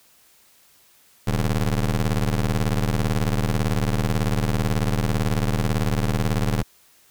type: ring-modulated tone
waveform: 25% pulse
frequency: 76.7 Hz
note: D#2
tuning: 24 cents flat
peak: -13 dBFS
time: 1.27-6.63 s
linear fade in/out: 5 ms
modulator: 47.4 Hz
effects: white hiss -56 dBFS RMS until 7.1 s